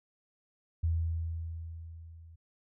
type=tone with level ramp; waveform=sine; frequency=82.41 Hz; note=E2; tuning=in tune; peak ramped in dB=-25 to -50 dBFS; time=0.83-2.36 s; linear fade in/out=10 ms; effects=none